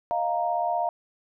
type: chord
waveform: sine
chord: Eb suspended second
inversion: none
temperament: equal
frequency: 622.3 / 698.5 / 932.3 Hz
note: Eb5 / F5 / Bb5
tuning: 0 / 0 / 0 cents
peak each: -31 / -25 / -29 dBFS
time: 0.11-0.89 s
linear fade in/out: 0 ms
effects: none